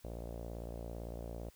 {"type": "tone with low-pass filter", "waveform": "sawtooth", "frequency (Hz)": 57.8, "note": "A#1", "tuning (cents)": -14, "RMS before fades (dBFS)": -44, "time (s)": [0.04, 1.5], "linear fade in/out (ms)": 5, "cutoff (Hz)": 590, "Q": 3.4, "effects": ["white hiss -66 dBFS RMS until 1.55 s"]}